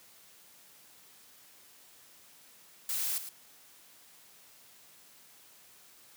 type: noise with echo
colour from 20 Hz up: blue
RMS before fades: -33 dBFS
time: 2.89-3.18 s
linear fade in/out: 2 ms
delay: 110 ms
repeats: 1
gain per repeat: -10 dB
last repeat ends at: 3.29 s
effects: white hiss -58 dBFS RMS until 6.16 s + high-pass 100 Hz 12 dB/octave